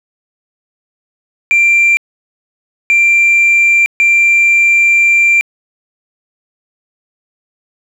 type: tone bursts at uneven times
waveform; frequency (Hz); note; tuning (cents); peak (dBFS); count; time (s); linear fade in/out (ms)
sine; 2365; D7; +12; -4; 3; 1.51-1.97 / 2.9-3.86 / 4-5.41; 0
effects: tanh soft clip ceiling -4 dBFS + 7-bit